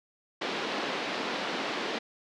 pink band-pass noise, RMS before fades -33 dBFS, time 0.41-1.99 s, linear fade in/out 10 ms, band 240 to 4400 Hz, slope 24 dB/octave, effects none

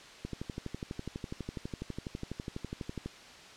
click train, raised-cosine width 3 ms, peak -24 dBFS, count 35, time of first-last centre 0.25-3.06 s, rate 12.1 Hz, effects white hiss -51 dBFS RMS until 3.56 s + low-pass 5000 Hz 12 dB/octave

